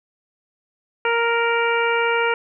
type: harmonic tone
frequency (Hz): 466.2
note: A#4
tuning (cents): 0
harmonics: 1 / 2 / 3 / 4 / 5 / 6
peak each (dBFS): -21 / -23 / -23 / -29 / -25 / -30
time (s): 1.05-2.34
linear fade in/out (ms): 2
effects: none